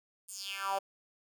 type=tone with high-pass filter sweep; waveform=10% pulse; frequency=196 Hz; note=G3; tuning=in tune; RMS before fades=-37 dBFS; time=0.28-0.79 s; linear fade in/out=10 ms; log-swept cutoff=9700 to 590 Hz; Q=4.1; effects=none